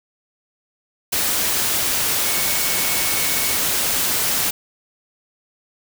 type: tone in noise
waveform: sine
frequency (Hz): 2217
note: C#7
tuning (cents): 0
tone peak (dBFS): -30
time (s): 2.24-3.57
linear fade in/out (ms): 10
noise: white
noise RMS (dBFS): -20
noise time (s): 1.12-4.51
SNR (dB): -13
effects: none